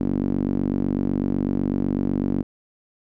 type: tone with band-pass filter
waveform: sawtooth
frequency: 48 Hz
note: G1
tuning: 36 cents flat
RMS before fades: -23 dBFS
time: 0-2.43 s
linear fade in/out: 10 ms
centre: 260 Hz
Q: 3.3
effects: none